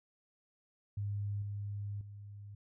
sine tone with level steps, 101.9 Hz, G#2, 32 cents flat, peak -34 / -37 / -46 dBFS, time 0.97-2.55 s, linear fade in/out 5 ms, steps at 1.42 / 2.01 s, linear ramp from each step 2 ms, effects none

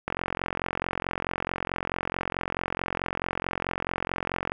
click train, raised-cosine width 0.5 ms, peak -12 dBFS, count 199, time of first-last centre 0.08-4.519 s, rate 44.6 Hz, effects none

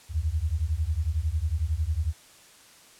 sine beating tone pair, 73.3 / 84.3 Hz, D2 / E2, -3 / +39 cents, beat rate 11 Hz, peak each -27 dBFS, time 0.09-2.14 s, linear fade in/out 50 ms, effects white hiss -53 dBFS RMS until 2.99 s + low-pass 10000 Hz 12 dB/octave

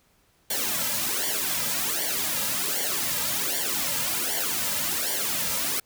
white noise with flanger, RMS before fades -27 dBFS, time 0.5-5.8 s, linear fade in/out 5 ms, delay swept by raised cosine 0.77 to 2.77 ms, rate 1.3 Hz, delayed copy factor -0.85, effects pink hiss -64 dBFS RMS until 5.85 s

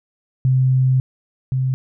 sine tone pair in turn, 130 / 130.51 Hz, C3 / C3, -11 / -4 cents, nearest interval unison, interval 7 cents, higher second, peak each -12 / -16 dBFS, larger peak first, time 0.45-1 / 1.52-1.74 s, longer first, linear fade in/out 0 ms, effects none

